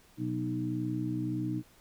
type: harmonic tone with a mistuned harmonic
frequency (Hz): 61.74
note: B1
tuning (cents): 0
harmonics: 2 / 3 / 4 / 5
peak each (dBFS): -35 / -39 / -40 / -33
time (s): 0.17-1.63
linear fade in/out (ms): 50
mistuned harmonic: 2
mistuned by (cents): +18
effects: pink hiss -61 dBFS RMS until 1.8 s